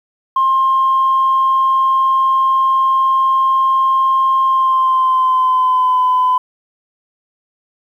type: tone with pitch glide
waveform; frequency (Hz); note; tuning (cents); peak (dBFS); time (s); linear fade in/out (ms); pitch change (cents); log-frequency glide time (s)
sine; 1061 to 1010.2; C6 to B5; +24 to +39; -9; 0.36-6.38; 5; -85; 4.44-6
effects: tanh soft clip ceiling -6 dBFS + 8-bit